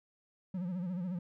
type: tone with vibrato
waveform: triangle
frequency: 180 Hz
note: F#3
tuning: 47 cents flat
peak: -32 dBFS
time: 0.54-1.19 s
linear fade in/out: 5 ms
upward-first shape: sine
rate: 14 Hz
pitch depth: 99 cents each way
effects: none